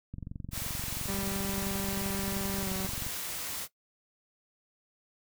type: click train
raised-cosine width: 5 ms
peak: -27 dBFS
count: 68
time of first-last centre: 0.14-3.066 s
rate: 22.9 Hz
type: noise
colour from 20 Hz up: white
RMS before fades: -37 dBFS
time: 0.51-3.68 s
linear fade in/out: 50 ms
type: tone with pitch glide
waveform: sawtooth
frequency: 196 to 189.65 Hz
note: G3 to F#3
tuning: 0 to +43 cents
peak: -30 dBFS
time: 1.08-2.87 s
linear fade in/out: 5 ms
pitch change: -57 cents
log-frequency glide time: 2.6-2.71 s
effects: noise-tail reverb RT60 0.1 s tail -17 dB re dry